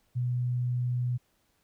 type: tone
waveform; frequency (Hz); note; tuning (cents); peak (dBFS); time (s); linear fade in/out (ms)
sine; 123.47; B2; 0; -26; 0.15-1.18; 20
effects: pink hiss -71 dBFS RMS until 1.63 s

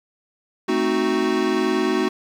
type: chord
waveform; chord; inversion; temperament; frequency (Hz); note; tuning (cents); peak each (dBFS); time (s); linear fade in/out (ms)
square; A diminished seventh; none; equal; 220 / 261.6 / 311.1 / 370; A3 / C4 / Eb4 / Gb4; 0 / 0 / 0 / 0; -27 / -26 / -25 / -22; 0.68-2.09; 10
effects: low-pass 5000 Hz 12 dB/octave + 8-bit

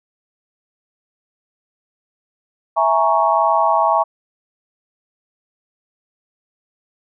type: chord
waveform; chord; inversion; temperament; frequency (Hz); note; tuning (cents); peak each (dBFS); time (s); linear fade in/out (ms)
sine; A# half-diminished seventh; second; equal; 659.3 / 830.6 / 932.3 / 1108.7; E5 / G#5 / A#5 / C#6; 0 / 0 / 0 / 0; -18; 2.76-4.04; 20
effects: none

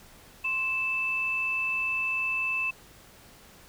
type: tone pair together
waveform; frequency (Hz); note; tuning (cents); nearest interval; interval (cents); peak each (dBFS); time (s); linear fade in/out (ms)
sine; 1046.5 / 2637; C6 / E7; 0 / 0; octave + major third; 1600; -38 / -26; 0.44-2.71; 10
effects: pink hiss -53 dBFS RMS until 3.68 s

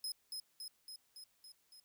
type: tone with echo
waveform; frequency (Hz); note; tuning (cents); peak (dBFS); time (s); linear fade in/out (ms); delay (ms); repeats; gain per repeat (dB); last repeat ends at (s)
sawtooth; 5110; D#8; +45; -36; 0.04-0.12; 2; 280; 6; -3; 1.8
effects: white hiss -75 dBFS RMS until 1.84 s

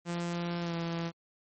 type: tone with pitch glide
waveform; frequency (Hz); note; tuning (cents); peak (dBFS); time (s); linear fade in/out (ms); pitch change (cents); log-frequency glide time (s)
sawtooth; 172.3 to 167.98; F3 to E3; -23 to +33; -28; 0.05-1.12; 50; -44; 0.61-0.75
effects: MP3 32 kbps

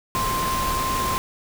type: tone in noise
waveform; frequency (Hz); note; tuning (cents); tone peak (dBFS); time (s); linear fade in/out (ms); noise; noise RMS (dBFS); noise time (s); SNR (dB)
sine; 1048; C6; +2; -23; 0.15-1.18; 0; pink; -27; 0.15-1.18; +1
effects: none

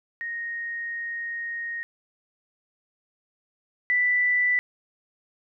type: tone pair in turn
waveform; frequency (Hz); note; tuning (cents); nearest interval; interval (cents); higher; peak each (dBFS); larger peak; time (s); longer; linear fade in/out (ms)
sine; 1864.7 / 1979.1; A#6 / B6; 0 / +3; minor second; 103; second; -29 / -19; second; 0.21-1.83 / 3.9-4.59; first; 0
effects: none

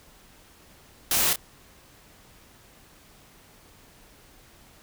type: noise with echo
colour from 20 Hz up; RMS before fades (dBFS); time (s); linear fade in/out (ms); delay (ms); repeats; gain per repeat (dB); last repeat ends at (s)
white; -23; 1.11-1.33; 2; 29; 1; -8; 1.359
effects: pink hiss -54 dBFS RMS until 4.82 s

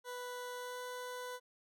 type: tone with pitch glide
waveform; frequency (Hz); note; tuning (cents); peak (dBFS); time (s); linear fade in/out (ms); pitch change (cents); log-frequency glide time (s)
20% pulse; 493.9 to 497.6; B4 to B4; 0 to +13; -37; 0.04-1.4; 50; +13; 0.56-0.82
effects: none

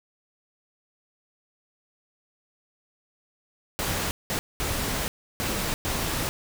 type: noise bursts at uneven times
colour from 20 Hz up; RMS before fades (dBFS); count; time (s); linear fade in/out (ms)
pink; -28; 5; 3.79-4.11 / 4.3-4.39 / 4.6-5.08 / 5.4-5.74 / 5.85-6.29; 0
effects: none

